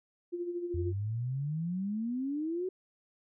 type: tone with tremolo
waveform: sine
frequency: 349.4 Hz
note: F4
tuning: 1 cent sharp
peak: -31 dBFS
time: 0.32-0.93 s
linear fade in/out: 20 ms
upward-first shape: sine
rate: 13 Hz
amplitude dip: 55%
type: exponential sweep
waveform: sine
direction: up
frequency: 83 to 379.3 Hz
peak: -31 dBFS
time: 0.74-2.69 s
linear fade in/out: 5 ms
effects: none